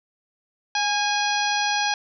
harmonic tone with a mistuned harmonic, 829 Hz, G#5, 3 cents flat, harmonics 1 / 2 / 3 / 4 / 5 / 6 / 7, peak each -24 / -27 / -29 / -30 / -31 / -32 / -32 dBFS, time 0.75-1.94 s, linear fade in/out 2 ms, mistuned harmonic 2, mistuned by -31 cents, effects none

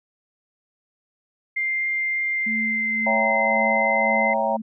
sine tone with pitch glide, 2101 to 2065 Hz, C7 to C7, +7 to -23 cents, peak -21 dBFS, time 1.56-4.34 s, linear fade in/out 10 ms, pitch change -30 cents, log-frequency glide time 2.25-3.31 s
sine tone with tremolo, 220 Hz, A3, in tune, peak -26 dBFS, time 2.46-4.62 s, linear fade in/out 10 ms, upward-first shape sine, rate 1.9 Hz, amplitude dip 50%
sine chord, C# diminished seventh, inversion none, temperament equal, 554.4 / 659.3 / 784 / 932.3 Hz, C#5 / E5 / G5 / Bb5, 0 / 0 / 0 / 0 cents, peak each -25 dBFS, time 3.06-4.57 s, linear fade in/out 10 ms
effects none

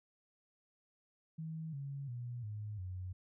sine tone with pitch steps, 160 / 139.29 / 121.26 / 105.56 / 91.9 Hz, D#3 / C#3 / B2 / G#2 / F#2, +49 / +9 / -31 / +29 / -11 cents, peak -40 dBFS, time 1.38-3.13 s, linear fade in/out 10 ms, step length 350 ms, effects none

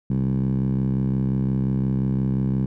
10% pulse tone with band-pass filter, 65.7 Hz, C2, 8 cents sharp, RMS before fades -22 dBFS, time 0.1-2.66 s, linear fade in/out 5 ms, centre 160 Hz, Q 3.3, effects none

